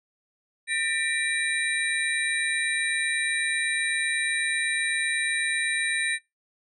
sine tone cluster, 1801 / 1949 / 2361 / 3867 / 8870 Hz, A6 / B6 / D7 / B7 / C#9, +40 / -23 / +9 / -37 / 0 cents, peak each -28 / -34 / -29 / -32 / -33 dBFS, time 0.67-6.19 s, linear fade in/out 50 ms, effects noise-tail reverb RT60 0.2 s tail -22 dB re dry

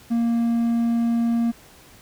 triangle tone, 233.1 Hz, A#3, in tune, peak -16 dBFS, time 0.1-1.52 s, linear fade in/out 20 ms, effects pink hiss -49 dBFS RMS until 2.01 s

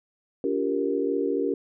sine chord, G half-diminished seventh, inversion second, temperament equal with one note detuned, 284.5 / 349.2 / 392 / 466.2 Hz, Db4 / F4 / G4 / Bb4, +45 / 0 / 0 / 0 cents, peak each -28 / -32 / -27 / -28 dBFS, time 0.44-1.54 s, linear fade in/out 2 ms, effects none

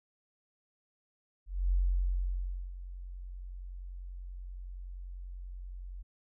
sine tone with ADSR envelope, 45.22 Hz, F#1, 39 cents flat, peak -24 dBFS, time 1.46-6.03 s, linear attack 260 ms, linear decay 1000 ms, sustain -16 dB, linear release 17 ms, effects none

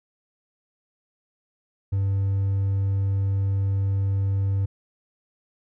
triangle tone with hard clipping, 98 Hz, G2, in tune, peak -21 dBFS, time 1.92-4.66 s, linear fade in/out 10 ms, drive 5 dB, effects none

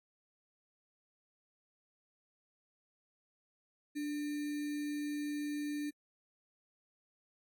sine tone with sample-and-hold, 293.7 Hz, D4, in tune, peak -35 dBFS, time 3.95-5.91 s, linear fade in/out 20 ms, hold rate 2100 Hz, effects AAC 64 kbps

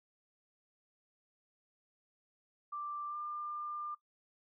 sine tone with pitch glide, 1178 to 1197.2 Hz, D6 to D6, +5 to +33 cents, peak -38 dBFS, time 2.72-3.95 s, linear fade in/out 10 ms, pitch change +28 cents, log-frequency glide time 3.08-3.17 s, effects noise-tail reverb RT60 0.1 s tail -20 dB re dry

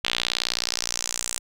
sawtooth tone with band-pass filter sweep, 59.4 Hz, A#1, 33 cents sharp, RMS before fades -28 dBFS, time 0.04-1.39 s, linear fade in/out 5 ms, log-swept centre 3200 to 8200 Hz, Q 2.8, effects none

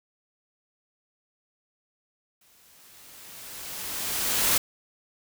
white noise with exponential growth, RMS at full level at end -21 dBFS, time 2.41-4.58 s, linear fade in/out 5 ms, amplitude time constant 470 ms, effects none

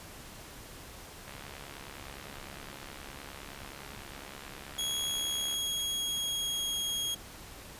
click train, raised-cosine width 0.3 ms, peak -29 dBFS, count 298, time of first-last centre 1.28-5.541 s, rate 69.7 Hz
sawtooth tone with pitch glide, 3322 to 3280 Hz, G#7 to G#7, 0 to -22 cents, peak -28 dBFS, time 4.78-7.15 s, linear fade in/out 10 ms, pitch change -22 cents, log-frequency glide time 5.01-6.81 s
effects pink hiss -48 dBFS RMS until 7.79 s + resampled to 32000 Hz

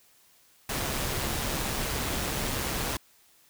pink noise with amplitude modulation, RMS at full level -29 dBFS, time 0.69-2.97 s, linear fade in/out 5 ms, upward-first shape sine, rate 138 Hz, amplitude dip 35%, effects white hiss -61 dBFS RMS until 3.49 s

